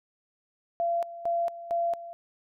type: tone with tremolo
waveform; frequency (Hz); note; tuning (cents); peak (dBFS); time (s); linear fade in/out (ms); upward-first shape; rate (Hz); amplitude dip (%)
sine; 683; F5; -39; -24; 0.8-2.13; 0; square; 2.2; 80
effects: none